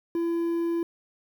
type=tone; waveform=triangle; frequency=337.3 Hz; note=E4; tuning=40 cents sharp; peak=-22 dBFS; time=0.15-0.83 s; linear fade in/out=2 ms; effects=9-bit